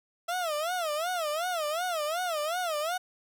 30% pulse tone with vibrato, 659.3 Hz, E5, in tune, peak -26 dBFS, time 0.28-2.98 s, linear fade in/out 10 ms, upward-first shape sine, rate 2.7 Hz, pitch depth 190 cents each way, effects none

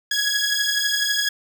15% pulse beating tone pair, 1661.2 / 1673.2 Hz, G#6 / G#6, 0 / +12 cents, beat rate 12 Hz, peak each -16 dBFS, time 0.11-1.29 s, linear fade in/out 5 ms, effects none

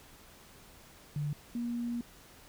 sine tone pair in turn, 146.83 / 237.8 Hz, D3 / A#3, 0 / +35 cents, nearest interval minor sixth, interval 835 cents, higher second, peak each -31 / -32 dBFS, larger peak first, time 1.16-1.33 / 1.55-2.01 s, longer second, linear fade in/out 2 ms, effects pink hiss -56 dBFS RMS until 2.48 s

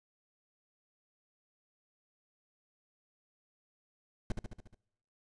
brown noise with echo, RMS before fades -31 dBFS, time 4.3-4.32 s, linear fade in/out 2 ms, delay 71 ms, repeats 6, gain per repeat -4 dB, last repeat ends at 4.746 s, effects noise-tail reverb RT60 0.9 s tail -25 dB re dry + resampled to 22050 Hz

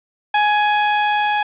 sawtooth tone with level ramp, 836 Hz, G#5, 11 cents sharp, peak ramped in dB -9 to -12 dBFS, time 0.34-1.43 s, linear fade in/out 5 ms, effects resampled to 8000 Hz + 7-bit

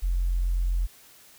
sine tone, 44 Hz, F1, 14 cents sharp, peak -21 dBFS, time 0.02-0.87 s, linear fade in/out 20 ms, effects tanh soft clip ceiling -17 dBFS + white hiss -53 dBFS RMS until 1.38 s

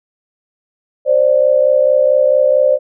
sine tone pair together, 526.5 / 591 Hz, C5 / D5, +11 / +11 cents, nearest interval major second, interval 200 cents, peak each -11 dBFS, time 1.05-2.79 s, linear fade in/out 50 ms, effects none

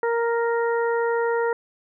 harmonic tone, 466.2 Hz, A#4, in tune, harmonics 1 / 2 / 3 / 4, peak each -21 / -27 / -31 / -33 dBFS, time 0.03-1.53 s, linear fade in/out 2 ms, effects none

